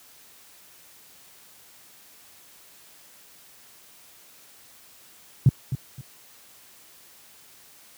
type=tone with echo; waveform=sine; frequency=130.81 Hz; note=C3; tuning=in tune; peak=-10 dBFS; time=5.46-5.49 s; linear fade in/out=2 ms; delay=260 ms; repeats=2; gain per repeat=-12 dB; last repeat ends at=6.01 s; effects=white hiss -52 dBFS RMS until 7.97 s + high-pass 60 Hz 12 dB/octave